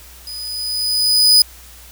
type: tone with level ramp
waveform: 40% pulse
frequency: 4978 Hz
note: D#8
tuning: in tune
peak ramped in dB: -27 to -5 dBFS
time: 0.27-1.42 s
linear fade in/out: 2 ms
effects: added 60 Hz sine -42 dBFS peak until 1.91 s + white hiss -42 dBFS RMS until 1.91 s